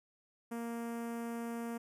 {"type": "tone with notch filter", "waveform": "sawtooth", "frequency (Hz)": 233.1, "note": "A#3", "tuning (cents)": 0, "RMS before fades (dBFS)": -40, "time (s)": [0.51, 1.78], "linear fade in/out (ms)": 10, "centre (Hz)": 4000, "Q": 0.52, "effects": ["resampled to 32000 Hz"]}